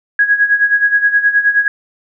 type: tone with tremolo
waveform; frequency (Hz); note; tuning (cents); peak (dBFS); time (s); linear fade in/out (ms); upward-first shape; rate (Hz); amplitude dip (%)
sine; 1657; G#6; -4; -6; 0.19-1.68; 2; sine; 9.5; 75
effects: none